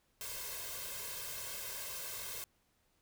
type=noise with comb filter; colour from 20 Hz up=white; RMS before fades=-43 dBFS; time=0.21-2.44 s; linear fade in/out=0 ms; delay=1.9 ms; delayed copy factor=+0.9; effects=pink hiss -75 dBFS RMS until 3.01 s